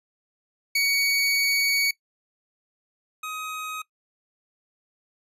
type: tone pair in turn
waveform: 25% pulse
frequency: 2244 / 1259.4 Hz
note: C#7 / D#6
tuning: +21 / +21 cents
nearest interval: minor seventh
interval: 1000 cents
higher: first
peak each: -16 / -27 dBFS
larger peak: first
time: 0.75-1.91 / 3.23-3.82 s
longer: first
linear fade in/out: 5 ms
effects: noise-tail reverb RT60 0.1 s tail -20 dB re dry + resampled to 32000 Hz